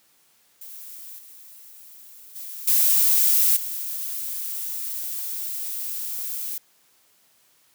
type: noise with level steps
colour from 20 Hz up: violet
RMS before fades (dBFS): -40 / -46 / -36 / -18 / -30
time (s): 0.61-6.58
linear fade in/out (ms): 5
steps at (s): 1.18 / 2.35 / 2.67 / 3.56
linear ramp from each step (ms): 10
effects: white hiss -61 dBFS RMS until 7.74 s + high-pass 100 Hz 12 dB/octave